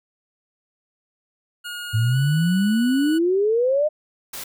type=tone with pitch glide; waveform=25% pulse; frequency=1435 to 1476.2 Hz; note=F6 to F#6; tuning=+47 to -4 cents; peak=-26 dBFS; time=1.64-3.19 s; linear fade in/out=20 ms; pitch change=+49 cents; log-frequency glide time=2.11-2.17 s
type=exponential sweep; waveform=sine; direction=up; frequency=106.2 to 622.3 Hz; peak=-16 dBFS; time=1.93-3.89 s; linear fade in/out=20 ms
type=noise; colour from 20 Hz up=white; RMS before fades=-33 dBFS; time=4.33-4.44 s; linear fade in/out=5 ms
effects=none

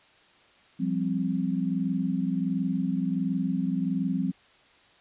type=chord; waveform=sine; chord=F suspended second; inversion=none; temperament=equal; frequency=174.61 / 196 / 261.6 Hz; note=F3 / G3 / C4; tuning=0 / 0 / 0 cents; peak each=-29 dBFS; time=0.79-4.32 s; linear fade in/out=20 ms; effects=white hiss -58 dBFS RMS until 5 s + resampled to 8000 Hz

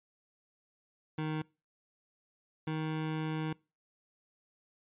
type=tone pair in turn; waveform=25% pulse; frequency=155.56 / 156.91 Hz; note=D#3 / D#3; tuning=0 / +15 cents; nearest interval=unison; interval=15 cents; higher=second; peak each=-29 / -29 dBFS; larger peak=neither; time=1.18-1.42 / 2.67-3.53 s; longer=second; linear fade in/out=5 ms; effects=noise-tail reverb RT60 0.3 s tail -24 dB re dry + resampled to 8000 Hz

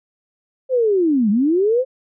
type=linear two-way sweep; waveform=sine; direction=down then up; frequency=532 to 195.7 to 532 Hz; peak=-13 dBFS; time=0.69-1.85 s; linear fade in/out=50 ms; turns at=1.3 s; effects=none

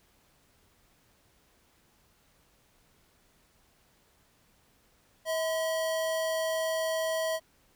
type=tone pair together; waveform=square; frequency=643 / 1016 Hz; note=E5 / B5; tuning=-43 / +49 cents; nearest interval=minor sixth; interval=792 cents; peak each=-29 / -40 dBFS; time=5.25-7.4 s; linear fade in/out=50 ms; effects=pink hiss -66 dBFS RMS until 7.75 s

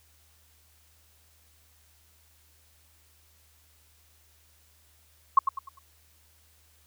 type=tone with echo; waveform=sine; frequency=1088 Hz; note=C#6; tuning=33 cents flat; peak=-12 dBFS; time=5.37-5.39 s; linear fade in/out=5 ms; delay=100 ms; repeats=4; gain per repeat=-9 dB; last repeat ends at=5.79 s; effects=added 77 Hz sine -63 dBFS peak until 6.86 s + white hiss -63 dBFS RMS until 6.86 s

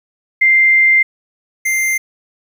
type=tone pair in turn; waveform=sine / square; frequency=2093 / 2093 Hz; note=C7 / C7; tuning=0 / 0 cents; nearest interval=unison; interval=0 cents; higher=neither; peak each=-7 / -14 dBFS; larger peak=first; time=0.41-1.03 / 1.65-1.98 s; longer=first; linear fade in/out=10 ms; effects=8-bit

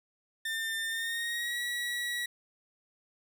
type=tone with pitch glide; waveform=30% pulse; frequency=1799 to 1928.1 Hz; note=A6 to B6; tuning=+38 to -42 cents; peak=-29 dBFS; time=0.45-2.26 s; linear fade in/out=5 ms; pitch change=+120 cents; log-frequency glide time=0.87-1.61 s; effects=none

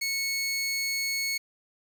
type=tone; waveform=20% pulse; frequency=2200 Hz; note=C#7; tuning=14 cents flat; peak=-22 dBFS; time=0.01-1.38 s; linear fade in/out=10 ms; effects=10-bit

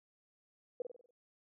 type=tone with echo; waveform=sine; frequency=490 Hz; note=B4; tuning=14 cents flat; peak=-34 dBFS; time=0.8-0.82 s; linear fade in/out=2 ms; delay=48 ms; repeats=6; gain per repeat=-6 dB; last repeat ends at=1.108 s; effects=none

